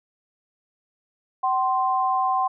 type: tone pair together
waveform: sine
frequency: 761.7 / 1046.5 Hz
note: G5 / C6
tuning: -50 / 0 cents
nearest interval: perfect fourth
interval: 550 cents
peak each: -22 dBFS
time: 1.43-2.48 s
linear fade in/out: 10 ms
effects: none